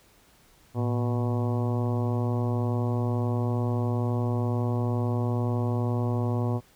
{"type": "harmonic tone with a mistuned harmonic", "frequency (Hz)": 122.2, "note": "B2", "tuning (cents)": -18, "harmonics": [1, 2, 3, 4, 5, 6, 7, 8, 9], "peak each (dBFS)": [-25, -31, -35, -37, -39, -41, -42, -43, -44], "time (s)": [0.74, 6.61], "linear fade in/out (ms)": 50, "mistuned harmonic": 1, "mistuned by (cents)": -140, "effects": ["pink hiss -59 dBFS RMS until 6.75 s"]}